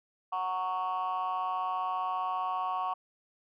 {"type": "chord", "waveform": "sine", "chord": "F# major", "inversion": "none", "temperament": "just", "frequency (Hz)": [740, 925, 1110], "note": ["F#5", "A#5", "C#6"], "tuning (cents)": [0, -14, 2], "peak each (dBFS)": [-32, -34, -31], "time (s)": [0.32, 2.94], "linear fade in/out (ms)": 10, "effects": ["tanh soft clip ceiling -25 dBFS"]}